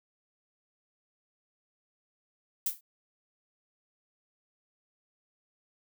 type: noise with exponential decay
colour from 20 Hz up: violet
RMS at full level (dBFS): -25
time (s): 2.66-2.81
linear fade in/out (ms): 5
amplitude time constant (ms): 32
effects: none